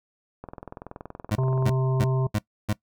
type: click train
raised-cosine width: 1 ms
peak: -23 dBFS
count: 27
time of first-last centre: 0.44-1.672 s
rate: 21.1 Hz
type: tone bursts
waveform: 25% pulse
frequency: 104.9 Hz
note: G#2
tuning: 18 cents sharp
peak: -18 dBFS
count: 5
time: 1.31-2.73 s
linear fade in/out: 5 ms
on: 44 ms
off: 300 ms
type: harmonic tone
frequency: 130.81 Hz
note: C3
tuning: in tune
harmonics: 1 / 3 / 5 / 7 / 8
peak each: -21 / -31 / -35 / -38 / -39 dBFS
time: 1.38-2.27 s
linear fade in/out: 5 ms
effects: noise-tail reverb RT60 0.1 s tail -20 dB re dry